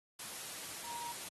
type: tone in noise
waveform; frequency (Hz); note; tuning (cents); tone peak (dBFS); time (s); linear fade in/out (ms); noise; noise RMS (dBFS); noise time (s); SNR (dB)
sine; 945; A#5; +23; -42; 0.83-1.12; 5; white; -45; 0.19-1.29; 0
effects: high-pass 100 Hz 12 dB/octave + AAC 32 kbps